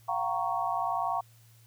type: chord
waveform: sine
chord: Gb major seventh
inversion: third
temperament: equal with one note detuned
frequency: 698.5 / 759 / 932.3 / 1108.7 Hz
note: F5 / Gb5 / Bb5 / Db6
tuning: 0 / +44 / 0 / 0 cents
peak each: -33 dBFS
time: 0.08-1.21 s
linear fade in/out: 10 ms
effects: added 114 Hz sine -56 dBFS peak until 1.66 s + white hiss -63 dBFS RMS until 1.66 s